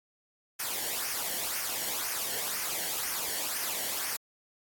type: noise with flanger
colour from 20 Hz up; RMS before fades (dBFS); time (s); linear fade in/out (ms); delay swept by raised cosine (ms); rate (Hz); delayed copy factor
white; -33; 0.59-4.17; 10; 0.25 to 0.82; 2; -0.6
effects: AAC 64 kbps

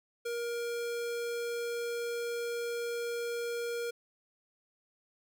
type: tone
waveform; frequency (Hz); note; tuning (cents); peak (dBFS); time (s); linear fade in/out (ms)
square; 471.9; A#4; +21; -34; 0.25-3.91; 10
effects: none

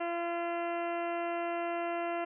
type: harmonic tone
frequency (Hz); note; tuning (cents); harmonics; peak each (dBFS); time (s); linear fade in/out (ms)
342; F4; -36; 1 / 2 / 3 / 4 / 5 / 6 / 7 / 8 / 9; -37 / -34 / -43 / -43 / -48 / -47 / -51 / -47 / -58; 0-2.25; 10
effects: none

